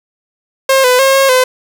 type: tone with pitch steps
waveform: sawtooth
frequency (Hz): 535 / 501 / 538 / 542 / 510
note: C5 / B4 / C5 / C#5 / C5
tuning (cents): +38 / +25 / +48 / -39 / -44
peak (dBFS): -3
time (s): 0.69-1.44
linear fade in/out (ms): 5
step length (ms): 150
effects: none